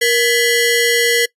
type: ring-modulated tone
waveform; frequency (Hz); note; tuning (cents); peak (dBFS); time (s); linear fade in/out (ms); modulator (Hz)
sawtooth; 1232; D#6; -17; -5; 0.01-1.26; 10; 761
effects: noise-tail reverb RT60 0.1 s tail -22 dB re dry + resampled to 32000 Hz